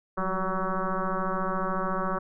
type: tone with frequency modulation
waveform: sine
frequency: 568 Hz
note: C#5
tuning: 42 cents sharp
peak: -25 dBFS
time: 0.17-2.19 s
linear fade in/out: 10 ms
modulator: 187 Hz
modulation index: 4.4
effects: none